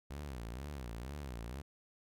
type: tone with vibrato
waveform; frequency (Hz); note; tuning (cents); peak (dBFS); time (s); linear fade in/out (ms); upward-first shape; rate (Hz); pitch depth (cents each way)
sawtooth; 64.5; C2; -24; -38; 0.1-1.62; 10; sine; 2.1; 240
effects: none